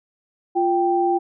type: tone pair together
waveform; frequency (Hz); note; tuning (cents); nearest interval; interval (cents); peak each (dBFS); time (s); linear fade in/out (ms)
sine; 349.2 / 783.9; F4 / G5; 0 / 0; octave + major second; 1400; -19; 0.55-1.19; 20
effects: none